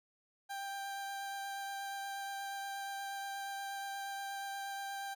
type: tone with vibrato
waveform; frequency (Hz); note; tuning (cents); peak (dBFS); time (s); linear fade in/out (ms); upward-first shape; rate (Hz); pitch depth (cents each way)
30% pulse; 790; G5; +13; -37; 0.49-5.15; 20; triangle; 8.4; 12
effects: none